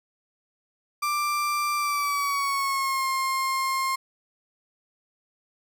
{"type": "tone with pitch glide", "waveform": "35% pulse", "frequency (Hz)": [1180, 1063.5], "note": ["D6", "C6"], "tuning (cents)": [8, 28], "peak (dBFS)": -22, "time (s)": [1.02, 3.96], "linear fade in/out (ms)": 10, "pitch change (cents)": -180, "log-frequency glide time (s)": [1.76, 3.07], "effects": []}